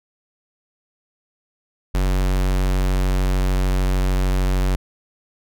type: tone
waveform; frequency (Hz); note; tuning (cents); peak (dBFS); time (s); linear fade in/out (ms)
square; 46.63; F#1; +14; -17; 1.94-4.76; 10
effects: none